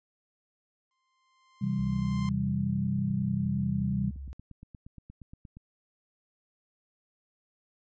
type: tone with exponential growth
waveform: sawtooth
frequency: 1046.5 Hz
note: C6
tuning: in tune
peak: -35 dBFS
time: 0.91-2.29 s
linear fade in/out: 1 ms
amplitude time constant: 300 ms
type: chord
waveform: sine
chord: C major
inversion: none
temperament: equal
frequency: 130.81 / 164.81 / 196 Hz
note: C3 / E3 / G3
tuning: 0 / 0 / 0 cents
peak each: -31 / -34 / -29 dBFS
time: 1.61-4.11 s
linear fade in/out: 10 ms
type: exponential two-way sweep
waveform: sine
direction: up then down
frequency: 65.41 to 103.83 to 65.41 Hz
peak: -37 dBFS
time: 1.79-4.33 s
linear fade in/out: 0 ms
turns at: 3.14 s
type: click train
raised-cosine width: 5 ms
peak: -34 dBFS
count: 24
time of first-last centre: 2.87-5.57 s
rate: 8.52 Hz
effects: resampled to 16000 Hz